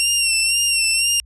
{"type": "tone with vibrato", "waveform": "15% pulse", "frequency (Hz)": 2740, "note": "F7", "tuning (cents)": -34, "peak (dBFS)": -8, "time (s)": [0, 1.2], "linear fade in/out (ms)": 0, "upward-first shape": "sine", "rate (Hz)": 2, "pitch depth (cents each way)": 46, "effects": ["added 60 Hz sine -43 dBFS peak until 1.25 s", "resampled to 24000 Hz"]}